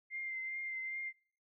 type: tone with vibrato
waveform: sine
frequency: 2093 Hz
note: C7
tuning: in tune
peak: -38 dBFS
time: 0.1-1.13 s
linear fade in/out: 50 ms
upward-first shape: triangle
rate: 2.5 Hz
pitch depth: 25 cents each way
effects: noise-tail reverb RT60 0.5 s tail -24 dB re dry